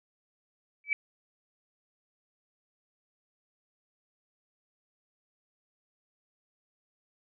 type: tone with exponential growth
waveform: sine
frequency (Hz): 2300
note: D7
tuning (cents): -37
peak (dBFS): -20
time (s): 0.84-0.93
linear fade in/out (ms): 1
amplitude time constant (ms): 18
effects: none